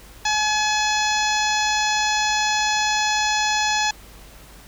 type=harmonic tone with a mistuned harmonic; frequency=850 Hz; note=G#5; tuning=40 cents sharp; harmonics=1 / 2 / 3 / 4 / 5 / 6 / 7 / 8; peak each=-22 / -25 / -27 / -28 / -29 / -30 / -30 / -31 dBFS; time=0.25-3.91 s; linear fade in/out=5 ms; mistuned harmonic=5; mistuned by=-25 cents; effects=added 50 Hz sine -46 dBFS peak until 4.67 s + pink hiss -46 dBFS RMS until 4.67 s